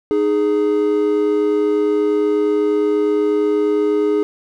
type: tone pair together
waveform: triangle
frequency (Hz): 308 / 416.4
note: D#4 / G#4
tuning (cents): -17 / +5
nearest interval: perfect fourth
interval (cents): 522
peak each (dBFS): -17 / -13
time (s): 0.11-4.23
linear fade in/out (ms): 0
effects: none